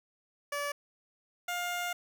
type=tone pair in turn; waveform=15% pulse; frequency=576 / 706.7 Hz; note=D5 / F5; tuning=-34 / +20 cents; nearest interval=major third; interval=354 cents; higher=second; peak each=-26 dBFS; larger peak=neither; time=0.52-0.72 / 1.48-1.93 s; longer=second; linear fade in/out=5 ms; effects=none